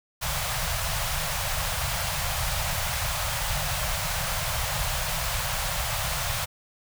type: band-stop noise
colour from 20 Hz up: pink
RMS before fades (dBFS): -28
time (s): 0.21-6.46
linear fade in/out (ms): 20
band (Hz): 160 to 560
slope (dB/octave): 48
effects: none